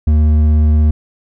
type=tone with hard clipping; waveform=sine; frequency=76.4 Hz; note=D#2; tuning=31 cents flat; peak=-9 dBFS; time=0.07-0.91 s; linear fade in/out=5 ms; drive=6 dB; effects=none